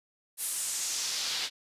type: noise with band-pass filter sweep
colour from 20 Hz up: pink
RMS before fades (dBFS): -33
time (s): 0.37-1.5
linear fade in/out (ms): 50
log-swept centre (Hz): 11000 to 3700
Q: 1.8
effects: resampled to 32000 Hz